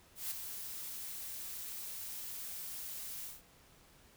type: noise with ADSR envelope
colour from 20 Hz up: blue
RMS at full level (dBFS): -37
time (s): 0.15-3.42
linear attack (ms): 160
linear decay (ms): 10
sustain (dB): -7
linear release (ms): 180
effects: pink hiss -63 dBFS RMS until 4.16 s